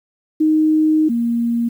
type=tone pair in turn; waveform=sine; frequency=311.1 / 234.5 Hz; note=D#4 / A#3; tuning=0 / +11 cents; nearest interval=perfect fourth; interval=489 cents; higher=first; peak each=-11 / -15 dBFS; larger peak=first; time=0.4-1.09 / 1.09-1.69 s; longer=first; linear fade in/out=10 ms; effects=8-bit